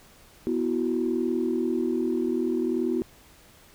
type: chord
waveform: sine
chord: B suspended fourth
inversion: none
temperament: equal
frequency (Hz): 246.9 / 329.6 / 370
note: B3 / E4 / F#4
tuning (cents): 0 / 0 / 0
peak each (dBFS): -27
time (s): 0.47-3.02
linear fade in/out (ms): 0
effects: tanh soft clip ceiling -15 dBFS + pink hiss -54 dBFS RMS until 3.74 s